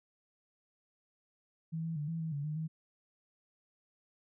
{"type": "tone with pitch steps", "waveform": "sine", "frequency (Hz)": [162.1, 164, 147.9, 164.6, 160.9, 143.1, 152.3, 159.1], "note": ["E3", "E3", "D3", "E3", "E3", "D3", "D#3", "D#3"], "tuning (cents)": [-29, -9, 13, -2, -42, -45, -37, 39], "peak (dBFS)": -34, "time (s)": [1.72, 2.68], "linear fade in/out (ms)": 20, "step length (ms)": 120, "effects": []}